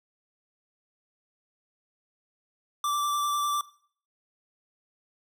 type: tone with vibrato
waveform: square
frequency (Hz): 1170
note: D6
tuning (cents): -7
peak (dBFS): -26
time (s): 2.84-3.61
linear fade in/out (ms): 2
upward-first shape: triangle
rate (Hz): 10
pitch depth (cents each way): 16
effects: noise-tail reverb RT60 0.5 s tail -18 dB re dry